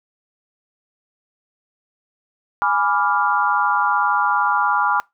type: chord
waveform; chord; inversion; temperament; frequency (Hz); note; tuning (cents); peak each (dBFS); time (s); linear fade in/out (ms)
sine; G# diminished seventh; none; equal; 830.6 / 987.8 / 1174.7 / 1396.9; G#5 / B5 / D6 / F6; 0 / 0 / 0 / 0; -21; 2.62-5; 0
effects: noise-tail reverb RT60 0.2 s tail -24 dB re dry